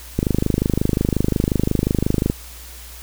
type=click train; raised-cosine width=3 ms; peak=-4 dBFS; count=55; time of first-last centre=0.19-2.299 s; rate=25.6 Hz; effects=added 60 Hz sine -38 dBFS peak until 3.02 s + white hiss -40 dBFS RMS until 3.02 s